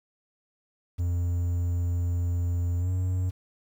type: tone with pitch glide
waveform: triangle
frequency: 87.31 to 91.65 Hz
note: F2 to F#2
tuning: 0 to -16 cents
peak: -22 dBFS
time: 0.98-3.31 s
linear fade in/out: 20 ms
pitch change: +84 cents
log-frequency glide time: 2.79-2.89 s
effects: 9-bit